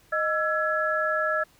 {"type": "tone cluster", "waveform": "sine", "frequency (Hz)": [621, 1336, 1685], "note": ["D#5", "E6", "G#6"], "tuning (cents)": [-3, 23, 25], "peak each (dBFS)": -27, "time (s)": [0.12, 1.44], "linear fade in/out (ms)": 10, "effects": ["pink hiss -59 dBFS RMS until 1.59 s"]}